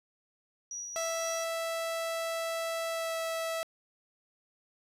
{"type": "tone with tremolo", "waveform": "sine", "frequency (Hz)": 5800, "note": "F#8", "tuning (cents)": -35, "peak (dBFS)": -36, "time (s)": [0.71, 1.44], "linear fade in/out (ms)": 2, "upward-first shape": "sine", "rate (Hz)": 3.9, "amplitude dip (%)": 30}
{"type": "tone with pitch glide", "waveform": "sawtooth", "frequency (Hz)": [659.3, 654.7], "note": ["E5", "E5"], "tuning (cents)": [0, -12], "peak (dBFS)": -28, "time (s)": [0.96, 3.63], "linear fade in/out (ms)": 0, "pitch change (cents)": -12, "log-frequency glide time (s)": [2.9, 3.17]}
{"effects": ["resampled to 32000 Hz", "11-bit"]}